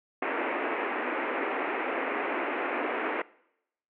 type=band-pass noise; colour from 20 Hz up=pink; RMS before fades=-31 dBFS; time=0.22-3.22 s; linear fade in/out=5 ms; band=270 to 2500 Hz; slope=48 dB/octave; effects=noise-tail reverb RT60 0.8 s tail -22 dB re dry